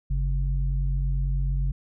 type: tone pair together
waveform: sine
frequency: 48.06 / 137 Hz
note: G1 / C#3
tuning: -34 / -20 cents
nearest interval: octave + tritone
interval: 1814 cents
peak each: -22 / -28 dBFS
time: 0.1-1.72 s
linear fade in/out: 10 ms
effects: tanh soft clip ceiling -15 dBFS